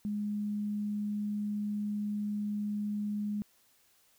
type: tone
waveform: sine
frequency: 207.7 Hz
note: G#3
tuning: in tune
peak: -31 dBFS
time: 0.05-3.42 s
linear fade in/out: 0 ms
effects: white hiss -67 dBFS RMS until 4.18 s